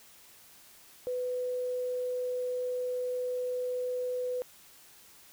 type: tone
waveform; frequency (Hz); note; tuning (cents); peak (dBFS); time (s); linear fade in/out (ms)
sine; 499.2; B4; +19; -30; 1.07-4.42; 0
effects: white hiss -56 dBFS RMS until 5.32 s